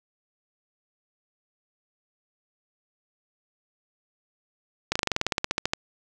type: slowing click train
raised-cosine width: 0.2 ms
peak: -6 dBFS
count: 16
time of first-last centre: 4.92-5.735 s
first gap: 35 ms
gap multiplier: 1.06
effects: none